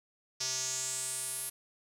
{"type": "tone with band-pass filter sweep", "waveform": "square", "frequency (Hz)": 130.1, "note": "C3", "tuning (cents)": -9, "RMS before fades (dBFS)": -36, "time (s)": [0.4, 1.5], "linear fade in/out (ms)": 10, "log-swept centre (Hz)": [5600, 11000], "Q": 4.4, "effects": []}